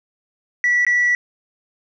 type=tone with dropouts; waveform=sine; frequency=1951 Hz; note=B6; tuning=22 cents flat; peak=-12 dBFS; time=0.64-1.15 s; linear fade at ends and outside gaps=1 ms; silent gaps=0.85-0.866 s; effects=tanh soft clip ceiling -11 dBFS